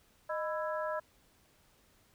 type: harmonic tone with a mistuned harmonic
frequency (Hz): 331.5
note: E4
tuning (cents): +10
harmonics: 2 / 3 / 4 / 5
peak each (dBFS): -35 / -39 / -41 / -43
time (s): 0.29-1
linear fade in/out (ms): 10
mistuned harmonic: 2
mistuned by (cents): -120
effects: pink hiss -67 dBFS RMS until 2.14 s

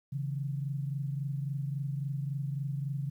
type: tone pair together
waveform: sine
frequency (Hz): 137.5 / 161.13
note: C#3 / E3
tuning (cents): -14 / -39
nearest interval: minor third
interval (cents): 275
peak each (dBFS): -32 / -39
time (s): 0.12-3.1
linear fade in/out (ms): 10
effects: 11-bit

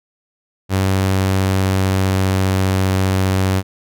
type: tone with pitch glide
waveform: sawtooth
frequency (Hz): 95.6 to 94.88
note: G2 to F#2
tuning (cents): -43 to +44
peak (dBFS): -10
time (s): 0.69-3.63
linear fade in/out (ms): 50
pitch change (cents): -13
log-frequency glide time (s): 1.15-2.8
effects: none

